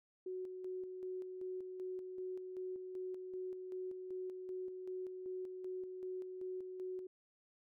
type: tone with tremolo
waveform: sine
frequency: 370 Hz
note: F#4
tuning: in tune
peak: -40 dBFS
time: 0.26-7.07 s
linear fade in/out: 5 ms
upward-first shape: square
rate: 2.6 Hz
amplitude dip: 40%
effects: none